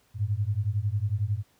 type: beating tone pair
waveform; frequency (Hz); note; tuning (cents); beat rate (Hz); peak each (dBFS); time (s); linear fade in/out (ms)
sine; 98 / 109; G2 / A2; 0 / -16; 11; -27; 0.14-1.43; 50
effects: pink hiss -65 dBFS RMS until 1.59 s + high-pass 60 Hz 12 dB/octave